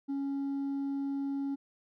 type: tone with hard clipping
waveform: triangle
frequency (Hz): 277.2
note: C#4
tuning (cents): 0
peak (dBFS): -30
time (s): 0.08-1.56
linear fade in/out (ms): 20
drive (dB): 1
effects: none